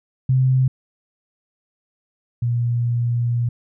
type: tone pair in turn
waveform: sine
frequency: 130 / 119.36 Hz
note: C3 / A#2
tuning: -11 / +41 cents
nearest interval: minor second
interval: 148 cents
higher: first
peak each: -13 / -17 dBFS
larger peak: first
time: 0.29-0.68 / 2.42-3.49 s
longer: second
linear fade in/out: 5 ms
effects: none